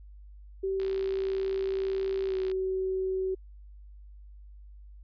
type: tone with pitch glide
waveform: sine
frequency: 385.2 to 377.3 Hz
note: G4 to F#4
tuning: -30 to +34 cents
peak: -27 dBFS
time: 0.63-3.35 s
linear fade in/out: 10 ms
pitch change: -36 cents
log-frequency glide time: 2.27-2.36 s
type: click train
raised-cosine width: 0.2 ms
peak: -27 dBFS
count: 107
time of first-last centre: 0.8-2.515 s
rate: 61.8 Hz
effects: added 50 Hz sine -46 dBFS peak until 5.03 s + resampled to 11025 Hz